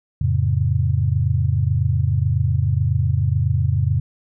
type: chord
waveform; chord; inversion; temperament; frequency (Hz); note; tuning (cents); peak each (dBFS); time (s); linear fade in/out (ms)
sine; F augmented; none; just; 87.31 / 109.13 / 136.42; F2 / A2 / C#3; 0 / -14 / -27; -20; 0.21-4; 5
effects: none